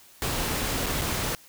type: noise with dropouts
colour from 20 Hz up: pink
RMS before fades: -28 dBFS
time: 0.22-1.35 s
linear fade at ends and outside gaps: 0 ms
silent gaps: 0.861-0.865 / 1.013-1.018 s
effects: white hiss -53 dBFS RMS until 1.48 s